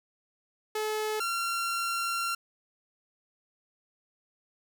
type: tone pair in turn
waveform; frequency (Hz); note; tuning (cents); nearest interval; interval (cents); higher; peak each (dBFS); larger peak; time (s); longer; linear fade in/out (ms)
sawtooth; 430 / 1371.9; A4 / F6; -40 / -31; octave + minor sixth; 2009; second; -25; neither; 0.75-1.2 / 1.2-2.35; second; 5
effects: none